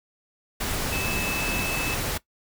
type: tone in noise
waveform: sine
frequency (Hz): 2611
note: E7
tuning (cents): -17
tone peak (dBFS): -29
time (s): 0.92-1.95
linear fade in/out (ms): 10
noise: pink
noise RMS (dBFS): -28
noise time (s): 0.6-2.18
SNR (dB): -4
effects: noise-tail reverb RT60 0.1 s tail -18 dB re dry